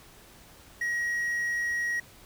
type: tone with quantisation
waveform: triangle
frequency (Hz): 1898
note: A#6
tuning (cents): +31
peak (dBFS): -25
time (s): 0.81-2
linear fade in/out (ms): 5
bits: 9
effects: pink hiss -53 dBFS RMS until 2.25 s